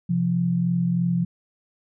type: tone pair together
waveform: sine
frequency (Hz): 130.81 / 173.91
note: C3 / F3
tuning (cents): 0 / -7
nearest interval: perfect fourth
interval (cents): 493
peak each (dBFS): -26 / -20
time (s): 0.09-1.25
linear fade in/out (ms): 10
effects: none